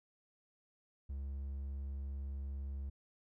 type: tone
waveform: triangle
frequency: 68.8 Hz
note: C#2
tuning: 12 cents flat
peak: -37 dBFS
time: 1.09-2.9 s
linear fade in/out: 10 ms
effects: none